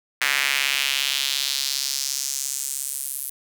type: tone with high-pass filter sweep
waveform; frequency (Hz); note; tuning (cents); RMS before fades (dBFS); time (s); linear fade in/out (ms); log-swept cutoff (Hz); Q
square; 68.6; C#2; -17; -25; 0.21-3.3; 5; 1900 to 11000; 2.1
effects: none

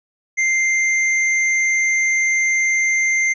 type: tone with hard clipping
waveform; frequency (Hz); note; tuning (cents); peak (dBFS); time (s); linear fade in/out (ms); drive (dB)
sine; 2093; C7; 0; -16; 0.37-3.34; 20; 16
effects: resampled to 16000 Hz

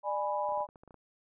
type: chord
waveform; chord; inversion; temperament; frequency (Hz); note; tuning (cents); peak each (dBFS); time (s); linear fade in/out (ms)
sine; G# diminished; second; equal with one note detuned; 597.3 / 830.6 / 987.8; D5 / G#5 / B5; +29 / 0 / 0; -34; 0.03-0.67; 50
type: clicks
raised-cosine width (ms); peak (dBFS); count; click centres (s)
1; -39; 10; 0.49 / 0.522 / 0.576 / 0.607 / 0.689 / 0.758 / 0.835 / 0.877 / 0.908 / 0.943
effects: none

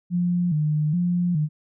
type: tone with vibrato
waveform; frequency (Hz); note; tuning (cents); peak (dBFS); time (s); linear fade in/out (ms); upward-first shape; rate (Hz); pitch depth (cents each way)
sine; 163.5; E3; -14; -19; 0.1-1.49; 50; square; 1.2; 130
effects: none

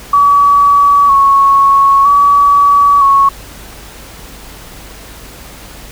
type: tone with vibrato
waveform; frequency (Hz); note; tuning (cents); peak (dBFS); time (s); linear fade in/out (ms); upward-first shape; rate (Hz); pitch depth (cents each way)
sine; 1122; C#6; +21; -4; 0.13-3.29; 5; square; 0.52; 27
effects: added 50 Hz sine -36 dBFS peak until 5.91 s + pink hiss -33 dBFS RMS until 5.91 s

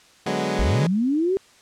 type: chord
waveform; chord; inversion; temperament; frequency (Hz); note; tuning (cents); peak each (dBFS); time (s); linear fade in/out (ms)
15% pulse; G# half-diminished seventh; second; equal; 146.83 / 185 / 207.7 / 246.9; D3 / F#3 / G#3 / B3; 0 / 0 / 0 / 0; -24 / -21 / -20 / -23; 0.26-0.87; 5
type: linear sweep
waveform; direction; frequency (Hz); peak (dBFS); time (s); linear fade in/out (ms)
sine; up; 41.2 to 397.1; -18; 0.59-1.37; 0
effects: white hiss -53 dBFS RMS until 1.61 s + low-pass 7000 Hz 12 dB/octave

